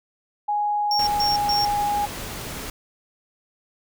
sine tone with pitch glide, 830.6 to 823.4 Hz, G#5 to G#5, 0 to -15 cents, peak -20 dBFS, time 0.48-2.06 s, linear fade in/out 10 ms, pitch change -15 cents, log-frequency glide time 0.79-1.51 s
triangle tone bursts, 5510 Hz, F8, 24 cents flat, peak -20 dBFS, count 3, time 0.91-1.65 s, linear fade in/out 2 ms, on 160 ms, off 130 ms
pink noise, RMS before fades -33 dBFS, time 0.99-2.7 s, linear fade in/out 2 ms
effects none

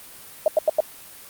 sine tone bursts, 622.3 Hz, D#5, in tune, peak -13 dBFS, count 4, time 0.46-0.804 s, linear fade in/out 2 ms, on 20 ms, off 88 ms, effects white hiss -43 dBFS RMS until 1.29 s + Opus 32 kbps

